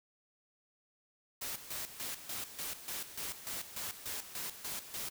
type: noise with tremolo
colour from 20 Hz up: white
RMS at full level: -40 dBFS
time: 1.41-5.1 s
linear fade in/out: 10 ms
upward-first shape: square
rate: 3.4 Hz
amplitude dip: 70%
effects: none